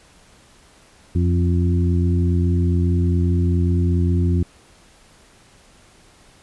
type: harmonic tone with a mistuned harmonic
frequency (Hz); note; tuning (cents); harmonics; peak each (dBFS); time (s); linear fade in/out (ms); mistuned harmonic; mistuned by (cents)
87.31; F2; 0; 1 / 2 / 3 / 4; -16 / -22 / -26 / -28; 1.15-4.43; 5; 3; +16
effects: pink hiss -51 dBFS RMS until 6.42 s + resampled to 24000 Hz